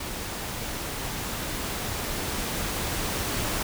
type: noise with level ramp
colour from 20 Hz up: pink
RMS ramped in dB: -34 to -28 dBFS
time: 0-3.63 s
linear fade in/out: 5 ms
effects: none